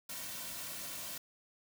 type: noise with comb filter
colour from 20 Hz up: white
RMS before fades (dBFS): -43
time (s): 0.09-1.18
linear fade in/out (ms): 5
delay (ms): 2.4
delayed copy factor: -0.55
effects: none